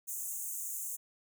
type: high-pass noise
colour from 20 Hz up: pink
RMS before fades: -39 dBFS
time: 0.07-0.97 s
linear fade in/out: 20 ms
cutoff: 6400 Hz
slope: 96 dB/octave
effects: none